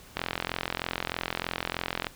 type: click train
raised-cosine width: 0.3 ms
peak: -12 dBFS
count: 83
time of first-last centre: 0.17-2.068 s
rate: 43.2 Hz
effects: pink hiss -51 dBFS RMS until 2.15 s